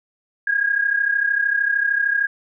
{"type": "tone pair together", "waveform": "sine", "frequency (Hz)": [1628, 1661.2], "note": ["G#6", "G#6"], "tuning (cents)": [-35, 0], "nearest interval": "unison", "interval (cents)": 35, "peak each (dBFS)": [-18, -22], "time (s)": [0.47, 2.27], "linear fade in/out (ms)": 5, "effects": []}